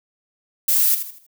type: noise with echo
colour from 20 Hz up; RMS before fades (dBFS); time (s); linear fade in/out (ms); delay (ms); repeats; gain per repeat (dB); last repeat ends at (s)
violet; -17; 0.68-0.95; 5; 79; 4; -9; 1.266
effects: none